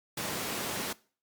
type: high-pass noise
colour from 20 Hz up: pink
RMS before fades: -35 dBFS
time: 0.17-0.93 s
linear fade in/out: 5 ms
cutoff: 170 Hz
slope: 12 dB/octave
effects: noise-tail reverb RT60 0.4 s tail -21 dB re dry + Opus 48 kbps